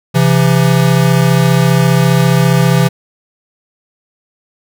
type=tone pair together; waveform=square; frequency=133.5 / 168.39 Hz; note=C3 / E3; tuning=+35 / +37 cents; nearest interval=major third; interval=402 cents; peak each=-11 dBFS; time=0.14-2.89 s; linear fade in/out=20 ms; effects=none